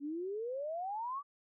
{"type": "exponential sweep", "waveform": "sine", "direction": "up", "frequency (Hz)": [276.7, 1173], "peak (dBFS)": -36, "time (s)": [0, 1.23], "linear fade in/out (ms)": 50, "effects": []}